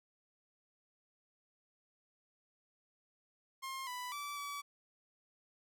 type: tone with pitch steps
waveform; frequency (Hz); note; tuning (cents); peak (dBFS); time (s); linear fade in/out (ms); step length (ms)
sawtooth; 1065 / 992 / 1158 / 1145; C6 / B5 / D6 / D6; +30 / +7 / -25 / -44; -37; 3.62-4.62; 20; 250
effects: none